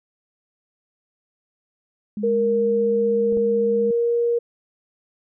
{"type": "tone with vibrato", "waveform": "sine", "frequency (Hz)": 207.7, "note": "G#3", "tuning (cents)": 0, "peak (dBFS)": -25, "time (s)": [2.17, 3.91], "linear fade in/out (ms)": 2, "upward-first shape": "sine", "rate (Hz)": 16, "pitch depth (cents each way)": 13}
{"type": "tone with pitch glide", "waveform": "sine", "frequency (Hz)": [466.2, 471.9], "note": ["A#4", "A#4"], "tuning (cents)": [0, 21], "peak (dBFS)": -17, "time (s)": [2.23, 4.39], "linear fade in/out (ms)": 10, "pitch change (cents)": 21, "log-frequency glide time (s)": [3.68, 4.16]}
{"type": "clicks", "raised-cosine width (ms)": 2, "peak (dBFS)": [-26, -21], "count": 2, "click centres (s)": [3.325, 3.372]}
{"effects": []}